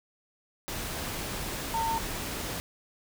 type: tone in noise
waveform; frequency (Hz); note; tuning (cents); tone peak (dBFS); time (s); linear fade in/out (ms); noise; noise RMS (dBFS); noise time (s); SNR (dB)
sine; 908; A#5; -46; -27; 1.74-1.98; 0; pink; -35; 0.68-2.6; +5
effects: none